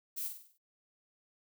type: noise with echo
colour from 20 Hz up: violet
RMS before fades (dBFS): -38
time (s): 0.16-0.29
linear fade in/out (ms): 20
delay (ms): 49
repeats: 6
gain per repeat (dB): -6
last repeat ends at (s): 0.584
effects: none